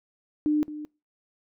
sine tone with echo, 300.9 Hz, D4, 42 cents sharp, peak -20 dBFS, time 0.46-0.63 s, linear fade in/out 0 ms, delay 220 ms, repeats 1, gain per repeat -13 dB, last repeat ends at 0.85 s, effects noise-tail reverb RT60 0.3 s tail -26 dB re dry

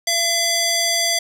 square tone with band-pass filter, 677 Hz, E5, 46 cents sharp, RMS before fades -19 dBFS, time 0.07-1.19 s, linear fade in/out 5 ms, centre 5700 Hz, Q 1.2, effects none

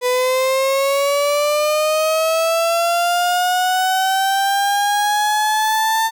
35% pulse linear sweep, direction up, 493.9 to 898 Hz, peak -13 dBFS, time 0.01-6.11 s, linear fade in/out 50 ms, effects none

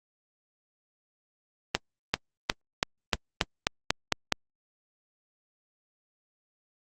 accelerating click train, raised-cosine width 0.2 ms, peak -4 dBFS, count 10, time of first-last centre 1.75-4.323 s, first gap 390 ms, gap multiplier 0.92, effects Opus 32 kbps

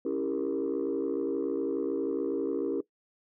sine chord, C# diminished seventh, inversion none, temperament equal with one note detuned, 277.2 / 329.6 / 399.3 / 466.2 Hz, C#4 / E4 / G4 / Bb4, 0 / 0 / +32 / 0 cents, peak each -32 dBFS, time 0.05-2.81 s, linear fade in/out 5 ms, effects noise-tail reverb RT60 0.1 s tail -18 dB re dry + tanh soft clip ceiling -22 dBFS

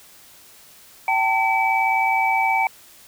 sine tone cluster, 773 / 892 / 2297 Hz, G5 / A5 / D7, -24 / +23 / -39 cents, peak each -21 dBFS, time 1.08-2.67 s, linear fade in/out 2 ms, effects white hiss -48 dBFS RMS until 3.07 s

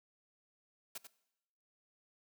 white noise with echo, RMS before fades -44 dBFS, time 0.95-0.98 s, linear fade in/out 5 ms, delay 92 ms, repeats 1, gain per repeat -8 dB, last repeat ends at 1.072 s, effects noise-tail reverb RT60 0.9 s tail -20 dB re dry + high-pass 200 Hz 12 dB/octave

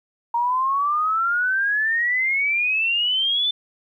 sine exponential sweep, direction up, 931 to 3547 Hz, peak -18 dBFS, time 0.34-3.51 s, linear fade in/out 5 ms, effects 10-bit

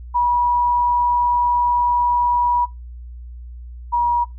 sine tone pair in turn, 969 / 957.9 Hz, B5 / A#5, -33 / +47 cents, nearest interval unison, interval 20 cents, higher first, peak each -14 dBFS, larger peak neither, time 0.14-2.66 / 3.92-4.25 s, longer first, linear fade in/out 20 ms, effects noise-tail reverb RT60 0.2 s tail -21 dB re dry + added 60 Hz sine -32 dBFS peak until 4.38 s

